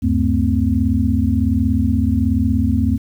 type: tone cluster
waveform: sine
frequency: 75.9 / 97.2 / 222.1 / 258.6 Hz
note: D#2 / G2 / A3 / C4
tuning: -42 / -14 / +16 / -20 cents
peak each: -19 dBFS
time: 0.02-2.98 s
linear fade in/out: 20 ms
effects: 8-bit